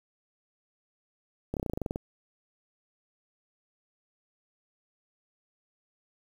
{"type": "slowing click train", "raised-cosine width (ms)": 2, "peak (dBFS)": -18, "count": 12, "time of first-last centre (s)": [1.54, 1.959], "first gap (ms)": 28, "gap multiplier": 1.06, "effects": ["8-bit"]}